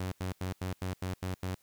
sawtooth tone bursts, 92.5 Hz, F#2, in tune, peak -29 dBFS, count 8, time 0-1.548 s, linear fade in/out 5 ms, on 120 ms, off 84 ms, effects white hiss -68 dBFS RMS until 1.62 s

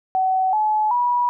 sine tone with pitch steps, 754 / 856.2 / 972.2 Hz, F#5 / A5 / B5, +32 / -47 / -28 cents, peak -16 dBFS, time 0.15-1.29 s, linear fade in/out 0 ms, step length 380 ms, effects none

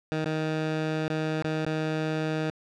15% pulse tone with dropouts, 156.6 Hz, D#3, 11 cents sharp, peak -20 dBFS, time 0.12-2.5 s, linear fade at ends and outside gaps 0 ms, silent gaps 0.244-0.258 / 1.08-1.101 / 1.423-1.444 / 1.65-1.665 s, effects low-pass 4000 Hz 12 dB/octave

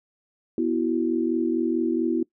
sine chord, B suspended fourth, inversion none, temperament equal with one note detuned, 246.9 / 329.6 / 374.1 Hz, B3 / E4 / F#4, 0 / 0 / +19 cents, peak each -26 / -23 / -28 dBFS, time 0.58-2.23 s, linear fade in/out 2 ms, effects noise-tail reverb RT60 0.1 s tail -22 dB re dry

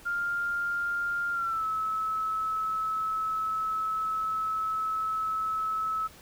sine tone with pitch glide, 1400 to 1298.7 Hz, F6 to E6, +4 to -26 cents, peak -27 dBFS, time 0.05-6.08 s, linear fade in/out 20 ms, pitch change -130 cents, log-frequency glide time 1.32-1.65 s, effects pink hiss -52 dBFS RMS until 6.21 s

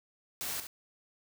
white noise with echo, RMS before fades -37 dBFS, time 0.41-0.6 s, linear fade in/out 0 ms, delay 69 ms, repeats 1, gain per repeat -7 dB, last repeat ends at 0.669 s, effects none

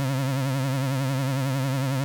35% pulse tone with vibrato, 134.1 Hz, C3, 43 cents sharp, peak -21 dBFS, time 0-2.04 s, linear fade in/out 0 ms, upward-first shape triangle, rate 11 Hz, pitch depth 100 cents each way, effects 8-bit

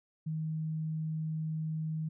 sine tone, 157.6 Hz, D#3, 23 cents sharp, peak -32 dBFS, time 0.26-2.09 s, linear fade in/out 10 ms, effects none

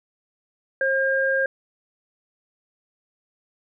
sine tone pair together, 536 / 1609 Hz, C5 / G6, +42 / +45 cents, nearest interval octave + perfect fifth, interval 1903 cents, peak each -22 / -21 dBFS, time 0.81-1.46 s, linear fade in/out 2 ms, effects none

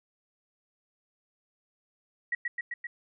sine tone with echo, 1916 Hz, A#6, 47 cents sharp, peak -26 dBFS, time 2.32-2.35 s, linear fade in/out 5 ms, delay 130 ms, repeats 4, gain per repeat -2 dB, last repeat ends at 2.87 s, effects none

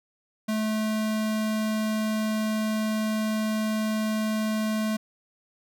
square tone, 216.7 Hz, A3, 26 cents flat, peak -25 dBFS, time 0.48-4.97 s, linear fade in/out 10 ms, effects none

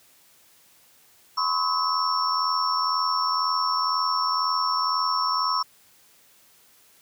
sine tone cluster, 1014 / 1096 / 1283 / 5440 Hz, B5 / C#6 / E6 / F8, +45 / -20 / -47 / -46 cents, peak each -27 dBFS, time 1.37-5.63 s, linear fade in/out 10 ms, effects white hiss -57 dBFS RMS until 7.01 s + high-pass 60 Hz 12 dB/octave

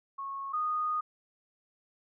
sine tone pair in turn, 1097 / 1235 Hz, C#6 / D#6, -18 / -13 cents, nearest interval major second, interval 205 cents, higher second, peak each -35 / -28 dBFS, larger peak second, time 0.18-0.53 / 0.53-1.01 s, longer second, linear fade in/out 10 ms, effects none

